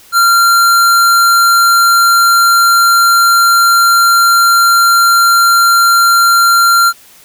square tone, 1380 Hz, F6, 21 cents flat, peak -6 dBFS, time 0.12-6.93 s, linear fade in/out 50 ms, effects white hiss -41 dBFS RMS until 7.24 s

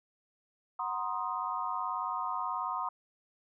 sine chord, C half-diminished seventh, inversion second, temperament equal with one note detuned, 740 / 948.1 / 1046.5 / 1244.5 Hz, Gb5 / Bb5 / C6 / Eb6, 0 / +29 / 0 / 0 cents, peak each -40 / -37 / -36 / -37 dBFS, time 0.79-2.89 s, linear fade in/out 5 ms, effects none

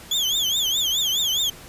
35% pulse tone with vibrato, 3322 Hz, G#7, in tune, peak -18 dBFS, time 0.11-1.5 s, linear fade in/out 5 ms, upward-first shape triangle, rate 4.8 Hz, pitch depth 190 cents each way, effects pink hiss -43 dBFS RMS until 1.68 s + resampled to 32000 Hz

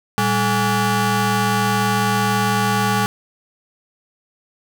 20% pulse ring-modulated tone, 314.7 Hz, D#4, 20 cents sharp, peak -8 dBFS, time 0.18-3.06 s, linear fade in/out 0 ms, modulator 513 Hz, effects none

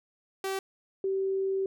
sawtooth / sine tone pair in turn, 385.9 / 385.9 Hz, G4 / G4, -27 / -27 cents, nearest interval unison, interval 0 cents, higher neither, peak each -26 dBFS, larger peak neither, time 0.44-0.59 / 1.04-1.66 s, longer second, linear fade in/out 2 ms, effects none

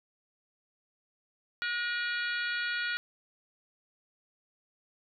harmonic tone with a mistuned harmonic, 481.5 Hz, B4, 44 cents flat, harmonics 3 / 4 / 5 / 6 / 7 / 8 / 9, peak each -32 / -38 / -40 / -43 / -43 / -44 / -43 dBFS, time 1.62-2.97 s, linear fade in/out 0 ms, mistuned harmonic 4, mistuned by -41 cents, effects none

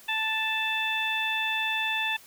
harmonic tone, 880 Hz, A5, in tune, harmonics 1 / 2 / 3 / 4, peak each -33 / -31 / -29 / -32 dBFS, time 0.08-2.17 s, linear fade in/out 10 ms, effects white hiss -52 dBFS RMS until 2.26 s

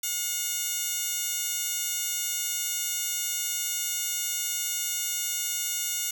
15% pulse tone with high-pass filter, 719 Hz, F#5, 50 cents flat, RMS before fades -30 dBFS, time 0.03-6.11 s, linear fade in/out 5 ms, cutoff 5300 Hz, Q 1.1, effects none

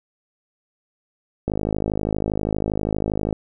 click train, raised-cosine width 2 ms, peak -9 dBFS, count 98, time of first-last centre 1.48-3.328 s, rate 52.5 Hz, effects none

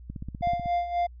click train, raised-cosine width 5 ms, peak -23 dBFS, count 10, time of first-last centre 0.1-0.659 s, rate 16.1 Hz
triangle tone with tremolo, 698.5 Hz, F5, in tune, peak -20 dBFS, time 0.42-1.07 s, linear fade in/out 10 ms, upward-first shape sine, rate 3.8 Hz, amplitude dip 70%
effects added 60 Hz sine -43 dBFS peak until 1.2 s + resampled to 11025 Hz

